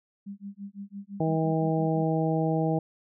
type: tone with tremolo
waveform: sine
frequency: 199.9 Hz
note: G3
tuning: 34 cents sharp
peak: -34 dBFS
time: 0.26-2.04 s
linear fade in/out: 10 ms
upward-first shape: sine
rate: 5.9 Hz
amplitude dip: 100%
type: harmonic tone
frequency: 160 Hz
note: D#3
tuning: 49 cents sharp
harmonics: 1 / 2 / 3 / 4 / 5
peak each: -26 / -29 / -31 / -32 / -33 dBFS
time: 1.2-2.79 s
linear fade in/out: 5 ms
effects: none